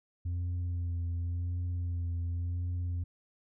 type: tone with vibrato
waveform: sine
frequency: 87 Hz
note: F2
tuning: 6 cents flat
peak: -28 dBFS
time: 0.25-3.04 s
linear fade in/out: 10 ms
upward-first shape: sine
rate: 0.91 Hz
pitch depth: 27 cents each way
effects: tanh soft clip ceiling -30 dBFS